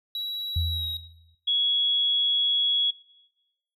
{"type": "tone with pitch glide", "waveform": "triangle", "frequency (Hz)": [3895, 3817], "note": ["B7", "A#7"], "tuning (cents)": [-25, 40], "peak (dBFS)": -27, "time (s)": [0.15, 0.97], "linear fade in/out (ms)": 2, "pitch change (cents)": -35, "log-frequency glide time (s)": [0.69, 0.85]}
{"type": "tone with exponential decay", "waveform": "sine", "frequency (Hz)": 83, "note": "E2", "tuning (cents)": 12, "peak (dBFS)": -21, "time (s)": [0.56, 1.35], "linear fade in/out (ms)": 5, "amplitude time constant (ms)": 170}
{"type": "tone", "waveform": "sine", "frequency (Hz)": 3348, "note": "G#7", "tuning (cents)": 13, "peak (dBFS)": -21, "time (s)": [1.47, 2.91], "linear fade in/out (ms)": 10}
{"effects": ["noise-tail reverb RT60 0.9 s tail -19 dB re dry"]}